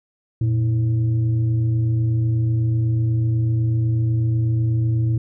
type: tone with frequency modulation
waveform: sine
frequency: 116.54 Hz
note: A#2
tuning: in tune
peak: -16 dBFS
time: 0.41-5.18 s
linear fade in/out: 5 ms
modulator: 205 Hz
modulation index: 0.39
effects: none